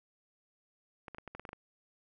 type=clicks; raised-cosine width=0.5 ms; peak=-29 dBFS; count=9; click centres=1.082 / 1.147 / 1.184 / 1.277 / 1.35 / 1.396 / 1.452 / 1.491 / 1.531 s; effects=none